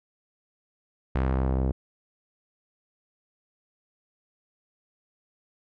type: tone with low-pass filter sweep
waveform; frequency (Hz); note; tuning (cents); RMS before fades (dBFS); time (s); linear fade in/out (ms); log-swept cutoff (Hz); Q
sawtooth; 65.41; C2; 0; -25; 1.15-1.72; 5; 2000 to 510; 0.89
effects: none